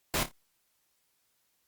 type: noise with echo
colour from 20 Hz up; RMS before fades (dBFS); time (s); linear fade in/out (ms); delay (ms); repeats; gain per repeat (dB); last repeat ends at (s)
pink; -29; 0.14-0.23; 0; 28; 3; -10; 0.314
effects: white hiss -74 dBFS RMS until 1.67 s + Opus 48 kbps